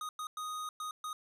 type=tone bursts at uneven times; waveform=square; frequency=1244.5 Hz; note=D#6; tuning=in tune; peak=-38 dBFS; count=5; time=0.01-0.09 / 0.19-0.27 / 0.37-0.69 / 0.8-0.91 / 1.04-1.13 s; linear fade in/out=2 ms; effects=resampled to 32000 Hz + 12-bit